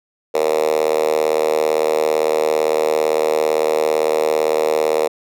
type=tone with high-pass filter; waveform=5% pulse; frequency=77.78 Hz; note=D#2; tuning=in tune; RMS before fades=-17 dBFS; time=0.34-5.08 s; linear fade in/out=10 ms; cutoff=480 Hz; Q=5.3; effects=none